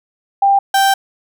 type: tone pair in turn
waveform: sine / 35% pulse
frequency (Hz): 793 / 783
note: G5 / G5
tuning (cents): +20 / -2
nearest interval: unison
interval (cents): 22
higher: first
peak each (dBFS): -8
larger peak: neither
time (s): 0.42-0.59 / 0.74-0.94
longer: second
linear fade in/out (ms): 5
effects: none